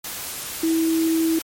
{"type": "tone in noise", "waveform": "sine", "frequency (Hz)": 324.9, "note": "E4", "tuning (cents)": -25, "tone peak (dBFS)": -17, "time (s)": [0.63, 1.39], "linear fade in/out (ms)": 5, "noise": "white", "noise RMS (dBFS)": -31, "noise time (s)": [0.04, 1.42], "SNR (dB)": 11, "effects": ["MP3 64 kbps"]}